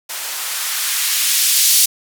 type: noise with band-pass filter sweep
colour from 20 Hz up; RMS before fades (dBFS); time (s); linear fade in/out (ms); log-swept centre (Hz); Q
violet; -17; 0.09-1.86; 10; 630 to 4400; 0.76
effects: none